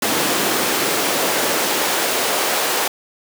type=noise with high-pass filter sweep; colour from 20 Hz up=pink; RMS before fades=-19 dBFS; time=0.02-2.88 s; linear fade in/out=5 ms; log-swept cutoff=270 to 530 Hz; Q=1.1; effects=none